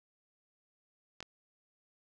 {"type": "clicks", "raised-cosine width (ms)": 0.2, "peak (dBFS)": -26, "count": 2, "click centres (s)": [1.205, 1.227], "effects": []}